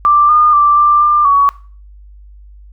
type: tone with pitch steps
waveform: sine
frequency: 1178 / 1216 / 1174 / 1183 / 1193 / 1126 Hz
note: D6 / D#6 / D6 / D6 / D6 / C#6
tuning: +5 / -40 / -1 / +12 / +27 / +27 cents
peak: -6 dBFS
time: 0.05-1.49 s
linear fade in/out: 0 ms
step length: 240 ms
effects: noise-tail reverb RT60 0.4 s tail -19 dB re dry + added 50 Hz sine -35 dBFS peak until 2.72 s